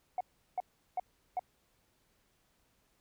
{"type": "tone bursts", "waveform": "sine", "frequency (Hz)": 731, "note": "F#5", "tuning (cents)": -21, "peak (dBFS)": -29, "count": 4, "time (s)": [0.18, 1.394], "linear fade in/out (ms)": 2, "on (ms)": 26, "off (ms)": 370, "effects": ["tanh soft clip ceiling -27 dBFS", "pink hiss -73 dBFS RMS until 3 s"]}